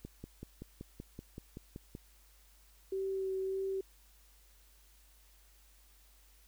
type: click train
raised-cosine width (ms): 3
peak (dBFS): -31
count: 11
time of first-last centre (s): 0.05-1.951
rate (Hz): 5.26
type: tone with vibrato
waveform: sine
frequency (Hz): 383.3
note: G4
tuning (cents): -39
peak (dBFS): -33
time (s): 2.92-3.81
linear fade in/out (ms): 5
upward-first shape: sine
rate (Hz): 1.7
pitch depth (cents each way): 13
effects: added 50 Hz sine -62 dBFS peak until 6.47 s + white hiss -66 dBFS RMS until 6.47 s